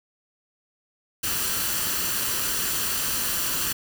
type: noise with comb filter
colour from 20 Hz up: white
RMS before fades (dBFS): -26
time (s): 1.23-3.73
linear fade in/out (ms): 10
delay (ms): 0.68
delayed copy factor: +0.5
effects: none